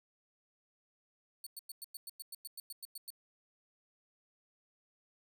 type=tone bursts; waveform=5% pulse; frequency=4435 Hz; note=C#8; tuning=in tune; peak=-36 dBFS; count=14; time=1.44-3.104 s; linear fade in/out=2 ms; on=26 ms; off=100 ms; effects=none